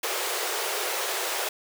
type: high-pass noise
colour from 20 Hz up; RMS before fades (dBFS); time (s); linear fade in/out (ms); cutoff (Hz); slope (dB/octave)
pink; -29; 0.03-1.49; 5; 360; 96
effects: none